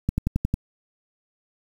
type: click train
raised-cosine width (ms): 5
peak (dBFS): -9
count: 6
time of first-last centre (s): 0.09-0.54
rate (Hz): 11.1
effects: 7-bit